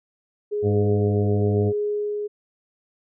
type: tone with tremolo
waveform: sine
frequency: 415.9 Hz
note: G#4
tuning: 2 cents sharp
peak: -21 dBFS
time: 0.51-2.28 s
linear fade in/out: 20 ms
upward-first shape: sine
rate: 0.98 Hz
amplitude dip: 35%
type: harmonic tone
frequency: 102.1 Hz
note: G#2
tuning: 29 cents flat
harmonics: 1 / 2 / 3 / 4 / 5 / 6 / 7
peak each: -20 / -26 / -30 / -32 / -34 / -36 / -37 dBFS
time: 0.62-1.73 s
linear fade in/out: 50 ms
effects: none